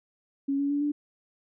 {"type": "tone with pitch steps", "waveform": "sine", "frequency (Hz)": [277, 282.2, 287.4, 292.8], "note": ["C#4", "C#4", "D4", "D4"], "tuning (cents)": [-1, 31, -37, -5], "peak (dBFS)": -24, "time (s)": [0.48, 0.92], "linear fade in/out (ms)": 10, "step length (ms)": 110, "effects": []}